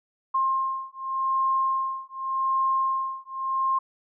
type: beating tone pair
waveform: sine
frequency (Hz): 1062 / 1062.86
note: C6 / C6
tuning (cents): +25 / +27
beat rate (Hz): 0.86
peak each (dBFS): -26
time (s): 0.34-3.79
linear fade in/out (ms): 10
effects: none